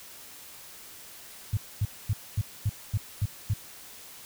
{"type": "tone bursts", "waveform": "sine", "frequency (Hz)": 103.83, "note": "G#2", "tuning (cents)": 0, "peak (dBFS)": -22, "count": 8, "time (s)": [1.53, 3.538], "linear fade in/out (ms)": 5, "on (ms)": 41, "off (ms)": 240, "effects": ["white hiss -47 dBFS RMS until 4.25 s"]}